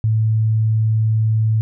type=tone; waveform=sine; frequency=110 Hz; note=A2; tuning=in tune; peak=-13 dBFS; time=0.04-1.61 s; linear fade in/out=0 ms; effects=none